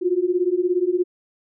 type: beating tone pair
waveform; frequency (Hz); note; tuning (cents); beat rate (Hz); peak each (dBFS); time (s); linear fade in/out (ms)
sine; 349.2 / 366.2; F4 / F#4; 0 / -18; 17; -21 / -20; 0.01-1.04; 20
effects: none